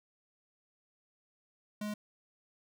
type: tone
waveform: square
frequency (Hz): 209.7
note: G#3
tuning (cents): +17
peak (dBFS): -36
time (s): 1.81-1.94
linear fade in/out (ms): 5
effects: none